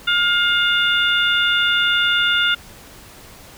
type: harmonic tone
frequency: 708 Hz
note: F5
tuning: 23 cents sharp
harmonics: 2 / 3 / 4 / 5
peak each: -17 / -27 / -20 / -21 dBFS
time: 0.07-2.55 s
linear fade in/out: 10 ms
effects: pink hiss -42 dBFS RMS until 3.57 s